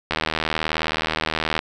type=click train; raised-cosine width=0.3 ms; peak=-5 dBFS; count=118; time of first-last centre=0.11-1.591 s; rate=79 Hz; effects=none